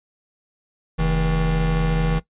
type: tone pair together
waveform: square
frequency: 44.9 / 160 Hz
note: F1 / D#3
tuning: +49 / +49 cents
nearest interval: octave + minor seventh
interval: 2200 cents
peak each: -21 dBFS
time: 0.98-2.2 s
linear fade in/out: 20 ms
effects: noise-tail reverb RT60 0.1 s tail -17 dB re dry + resampled to 8000 Hz